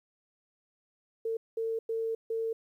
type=tone bursts at uneven times; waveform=sine; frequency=451.1 Hz; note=A4; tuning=43 cents sharp; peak=-29 dBFS; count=4; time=1.25-1.37 / 1.57-1.79 / 1.89-2.15 / 2.3-2.53 s; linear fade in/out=5 ms; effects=11-bit